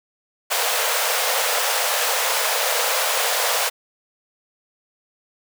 pink high-pass noise, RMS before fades -21 dBFS, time 0.5-3.7 s, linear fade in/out 20 ms, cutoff 460 Hz, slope 96 dB/octave, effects none

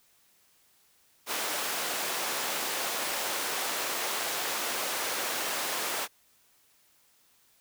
pink high-pass noise, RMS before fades -32 dBFS, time 1.26-6.08 s, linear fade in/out 50 ms, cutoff 530 Hz, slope 12 dB/octave, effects white hiss -65 dBFS RMS until 7.6 s

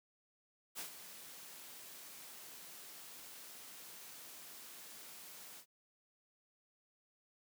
white noise with ADSR envelope, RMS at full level -43 dBFS, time 0.75-5.66 s, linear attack 38 ms, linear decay 110 ms, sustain -10 dB, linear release 87 ms, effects high-pass 150 Hz 12 dB/octave

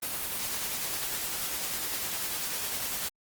white noise with tremolo, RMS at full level -32 dBFS, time 0.02-3.09 s, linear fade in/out 10 ms, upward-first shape sine, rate 10 Hz, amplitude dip 25%, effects Opus 32 kbps

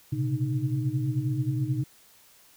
sine tone cluster, 116.9 / 130.1 / 139.5 / 308.7 Hz, A#2 / C3 / C#3 / D#4, +5 / -9 / +11 / -14 cents, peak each -32 / -27 / -32 / -33 dBFS, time 0.12-1.84 s, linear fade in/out 10 ms, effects white hiss -57 dBFS RMS until 2.56 s

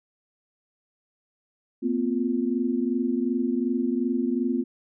sine chord, Bb suspended second, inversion none, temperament equal with one note detuned, 233.1 / 255.8 / 349.2 Hz, Bb3 / C4 / F4, 0 / -39 / 0 cents, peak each -27 / -25 / -29 dBFS, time 1.82-4.64 s, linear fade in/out 20 ms, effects none

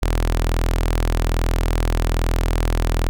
sawtooth tone with notch filter, 41.2 Hz, E1, in tune, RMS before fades -19 dBFS, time 0.02-3.09 s, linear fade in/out 0 ms, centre 170 Hz, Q 1.5, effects none

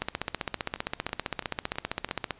two click trains, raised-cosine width 0.3 ms, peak -23 / -12 dBFS, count 5 / 36, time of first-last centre 0.76-2.089 / 0.02-2.308 s, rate 3.01 / 15.3 Hz, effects pink hiss -55 dBFS RMS until 2.39 s + resampled to 8000 Hz

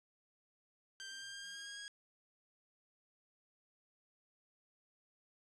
15% pulse tone with pitch steps, 1572 / 1582 / 1592.1 / 1602.3 / 1612.5 / 1622.7 / 1633.1 / 1643.5 Hz, G6 / G6 / G6 / G6 / G6 / G#6 / G#6 / G#6, +4 / +15 / +26 / +37 / +48 / -41 / -30 / -19 cents, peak -40 dBFS, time 1-1.88 s, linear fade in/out 0 ms, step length 110 ms, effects resampled to 24000 Hz + 11-bit

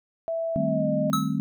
sine tone with pitch glide, 659.3 to 611.6 Hz, E5 to D#5, 0 to -30 cents, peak -25 dBFS, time 0.28-1.1 s, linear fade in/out 0 ms, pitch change -130 cents, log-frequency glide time 0.64-0.88 s
sine chord, A half-diminished seventh, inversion second, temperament equal, 155.56 / 196 / 220 / 261.6 Hz, Eb3 / G3 / A3 / C4, 0 / 0 / 0 / 0 cents, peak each -29 dBFS, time 0.56-1.4 s, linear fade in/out 0 ms
square tone with exponential decay, 1296 Hz, E6, 30 cents flat, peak -20 dBFS, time 1.13-1.39 s, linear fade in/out 2 ms, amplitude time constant 55 ms
effects none

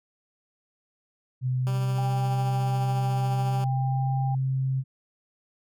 sine tone with pitch glide, 127.6 to 132.41 Hz, C3 to C3, -43 to +21 cents, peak -23 dBFS, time 1.41-4.84 s, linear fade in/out 50 ms, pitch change +64 cents, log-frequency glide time 3.36-4.15 s
10% pulse tone with tremolo, 196 Hz, G3, in tune, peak -26 dBFS, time 1.67-3.64 s, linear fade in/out 0 ms, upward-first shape sine, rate 14 Hz, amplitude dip 25%
sine tone, 796 Hz, G5, 26 cents sharp, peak -31 dBFS, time 1.98-4.35 s, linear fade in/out 5 ms
effects none

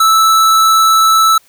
square tone, 1314 Hz, E6, 6 cents flat, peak -7 dBFS, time 0-1.38 s, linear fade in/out 5 ms, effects white hiss -50 dBFS RMS until 1.48 s

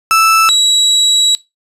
35% pulse tone pair in turn, 1318.5 / 3892 Hz, E6 / B7, 0 / -26 cents, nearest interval octave + perfect fifth, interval 1874 cents, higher second, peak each -5 dBFS, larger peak neither, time 0.11-0.49 / 0.49-1.35 s, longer second, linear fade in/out 0 ms, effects noise-tail reverb RT60 0.2 s tail -19 dB re dry + resampled to 32000 Hz

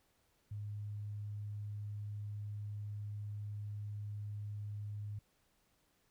sine tone, 103.83 Hz, G#2, in tune, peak -40 dBFS, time 0.51-5.19 s, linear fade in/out 5 ms, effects pink hiss -75 dBFS RMS until 6.1 s

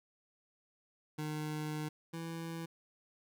25% pulse tone pair in turn, 152.7 / 165.3 Hz, D#3 / E3, -32 / +5 cents, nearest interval minor second, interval 137 cents, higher second, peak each -33 / -36 dBFS, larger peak first, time 1.18-1.89 / 2.13-2.66 s, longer first, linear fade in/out 10 ms, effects none

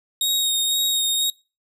sawtooth tone with vibrato, 3742 Hz, A#7, 6 cents sharp, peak -16 dBFS, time 0.21-1.3 s, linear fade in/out 2 ms, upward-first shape sine, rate 2 Hz, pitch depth 17 cents each way, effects noise-tail reverb RT60 0.3 s tail -23 dB re dry

